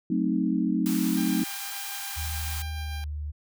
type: chord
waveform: sine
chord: F# diminished seventh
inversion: none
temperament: equal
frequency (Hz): 185 / 220 / 261.6 / 311.1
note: F#3 / A3 / C4 / Eb4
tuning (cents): 0 / 0 / 0 / 0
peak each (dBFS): -28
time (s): 0.1-1.44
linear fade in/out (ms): 5
type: high-pass noise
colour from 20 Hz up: white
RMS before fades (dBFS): -36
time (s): 0.86-2.62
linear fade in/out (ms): 0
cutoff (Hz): 740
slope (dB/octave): 96
type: tone with tremolo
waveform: 10% pulse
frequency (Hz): 796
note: G5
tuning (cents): +26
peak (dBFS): -30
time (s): 1.17-3.04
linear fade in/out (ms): 0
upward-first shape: sine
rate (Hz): 6.9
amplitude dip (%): 25
type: tone with pitch glide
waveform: sine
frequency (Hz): 77.7 to 74.41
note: D#2 to D2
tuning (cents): -2 to +23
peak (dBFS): -30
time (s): 2.16-3.32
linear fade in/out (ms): 20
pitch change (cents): -75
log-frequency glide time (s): 2.7-2.98
effects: none